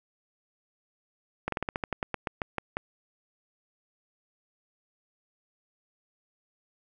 slowing click train, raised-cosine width 0.5 ms, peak -14 dBFS, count 14, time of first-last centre 1.48-2.769 s, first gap 43 ms, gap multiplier 1.13, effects none

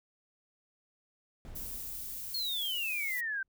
brown noise with exponential decay, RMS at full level -44 dBFS, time 1.45-3.48 s, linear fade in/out 0 ms, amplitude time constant 440 ms
violet noise, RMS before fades -41 dBFS, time 1.55-3.21 s, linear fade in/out 10 ms
sine exponential sweep, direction down, 4375 to 1535 Hz, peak -32 dBFS, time 2.34-3.43 s, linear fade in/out 5 ms
effects none

